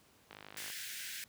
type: click train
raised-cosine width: 0.3 ms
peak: -32 dBFS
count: 21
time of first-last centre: 0.31-0.701 s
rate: 51.2 Hz
type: high-pass noise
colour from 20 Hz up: pink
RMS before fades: -44 dBFS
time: 0.57-1.24 s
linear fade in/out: 0 ms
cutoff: 1500 Hz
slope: 96 dB/octave
effects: pink hiss -66 dBFS RMS until 1.28 s + high-pass 80 Hz 12 dB/octave